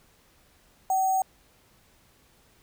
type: tone with sample-and-hold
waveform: sine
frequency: 759 Hz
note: F#5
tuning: 44 cents sharp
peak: -21 dBFS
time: 0.9-1.22 s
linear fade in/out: 2 ms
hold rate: 7350 Hz
effects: pink hiss -61 dBFS RMS until 2.62 s